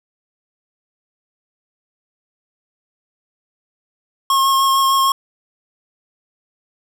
square tone with vibrato, 1081 Hz, C#6, 44 cents flat, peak -13 dBFS, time 4.3-5.12 s, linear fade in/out 2 ms, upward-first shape sine, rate 6.6 Hz, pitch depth 14 cents each way, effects none

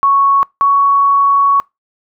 sine tone pair in turn, 1108.7 / 1117.1 Hz, C#6 / C#6, 0 / +13 cents, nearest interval unison, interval 13 cents, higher second, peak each -7 dBFS, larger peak neither, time 0.03-0.43 / 0.61-1.6 s, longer second, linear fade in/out 0 ms, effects noise-tail reverb RT60 0.2 s tail -25 dB re dry

